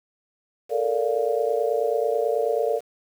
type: chord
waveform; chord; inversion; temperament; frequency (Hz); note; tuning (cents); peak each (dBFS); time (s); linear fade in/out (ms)
sine; Bb major seventh; third; just; 437 / 466.2 / 582.7 / 699.2; A4 / Bb4 / D5 / F5; -12 / 0 / -14 / +2; -26 / -24 / -26 / -29; 0.69-2.81; 50
effects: 8-bit